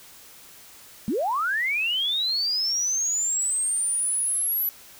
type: linear sweep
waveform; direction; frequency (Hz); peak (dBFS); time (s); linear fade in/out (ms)
sine; up; 185 to 11910; -22; 1.08-4.69; 0
effects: white hiss -48 dBFS RMS until 4.99 s